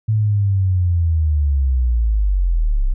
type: linear sweep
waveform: sine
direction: down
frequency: 110.3 to 30.87 Hz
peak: -13 dBFS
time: 0.08-2.94 s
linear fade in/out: 10 ms
effects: none